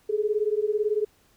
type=beating tone pair; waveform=sine; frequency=413.7 / 431.7 Hz; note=G#4 / A4; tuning=-7 / -33 cents; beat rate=18 Hz; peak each=-25 / -25 dBFS; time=0.09-1.05 s; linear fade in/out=10 ms; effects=pink hiss -62 dBFS RMS until 1.36 s